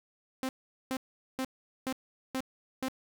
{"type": "tone bursts", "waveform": "sawtooth", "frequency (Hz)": 261.6, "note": "C4", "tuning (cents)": 0, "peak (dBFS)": -27, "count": 6, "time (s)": [0.43, 2.884], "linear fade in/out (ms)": 0, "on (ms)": 59, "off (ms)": 420, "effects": []}